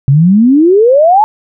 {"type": "exponential sweep", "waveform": "sine", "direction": "up", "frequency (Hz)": [130.81, 886], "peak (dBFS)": -3, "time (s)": [0.08, 1.24], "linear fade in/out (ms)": 0, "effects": []}